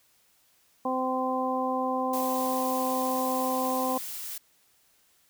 harmonic tone, 258.2 Hz, C4, 23 cents flat, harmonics 1 / 2 / 3 / 4, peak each -31 / -31 / -31 / -31 dBFS, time 0.85-3.98 s, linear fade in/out 5 ms
blue noise, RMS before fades -37 dBFS, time 2.13-4.38 s, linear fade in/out 5 ms
effects white hiss -65 dBFS RMS until 5.29 s

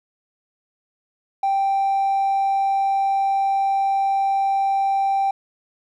triangle tone, 784 Hz, G5, in tune, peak -14 dBFS, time 1.43-5.31 s, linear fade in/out 5 ms, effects tanh soft clip ceiling -13 dBFS

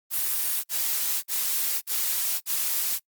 blue noise bursts, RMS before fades -26 dBFS, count 5, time 0.1-2.996 s, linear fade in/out 50 ms, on 540 ms, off 49 ms, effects noise-tail reverb RT60 0.1 s tail -24 dB re dry + Opus 32 kbps

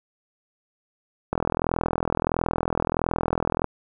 click train, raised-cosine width 1 ms, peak -8 dBFS, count 97, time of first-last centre 1.33-3.643 s, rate 41.5 Hz, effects none

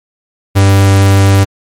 45% pulse tone, 98 Hz, G2, in tune, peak -4 dBFS, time 0.55-1.45 s, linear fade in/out 20 ms, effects MP3 64 kbps

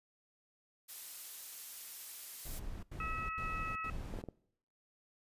blue noise, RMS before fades -46 dBFS, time 0.88-2.6 s, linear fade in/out 20 ms
brown noise bursts, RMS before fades -43 dBFS, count 4, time 2.45-4.219 s, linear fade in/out 5 ms, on 380 ms, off 83 ms
harmonic tone, 646 Hz, E5, 35 cents flat, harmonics 2 / 3 / 4, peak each -39 / -49 / -43 dBFS, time 3-3.9 s, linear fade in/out 2 ms
clicks, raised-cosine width 2 ms, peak -30 dBFS, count 4, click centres 4.139 / 4.188 / 4.239 / 4.287 s
effects noise-tail reverb RT60 0.7 s tail -22 dB re dry + resampled to 32000 Hz

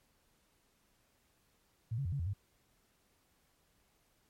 sine tone with pitch steps, 113 / 138.5 / 87.7 / 140.1 / 84.6 / 99.9 Hz, A2 / C#3 / F2 / C#3 / E2 / G2, +47 / -1 / +8 / +19 / +45 / +33 cents, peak -33 dBFS, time 1.91-2.336 s, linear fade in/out 10 ms, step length 71 ms, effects pink hiss -73 dBFS RMS until 4.29 s + MP3 64 kbps

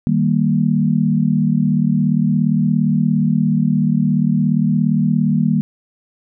sine chord, Eb major, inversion none, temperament equal, 155.56 / 196 / 233.1 Hz, Eb3 / G3 / Bb3, 0 / 0 / 0 cents, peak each -17 dBFS, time 0.07-5.61 s, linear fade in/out 0 ms, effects none

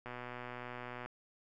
click train, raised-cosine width 0.5 ms, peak -29 dBFS, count 124, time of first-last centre 0.06-1.06 s, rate 123 Hz, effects none

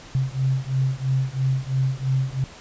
sine beating tone pair, 130.81 / 133.81 Hz, C3 / C3, 0 / +39 cents, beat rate 3 Hz, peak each -23 dBFS, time 0.15-2.44 s, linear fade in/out 0 ms, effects pink hiss -43 dBFS RMS until 2.6 s + resampled to 16000 Hz

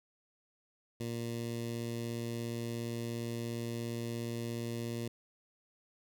15% pulse tone with notch filter, 117.1 Hz, A#2, 8 cents sharp, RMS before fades -38 dBFS, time 1-5.08 s, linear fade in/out 5 ms, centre 1300 Hz, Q 0.85, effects none

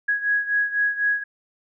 sine beating tone pair, 1661.2 / 1665.2 Hz, G#6 / G#6, 0 / +4 cents, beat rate 4 Hz, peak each -21 / -25 dBFS, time 0.08-1.24 s, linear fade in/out 10 ms, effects none

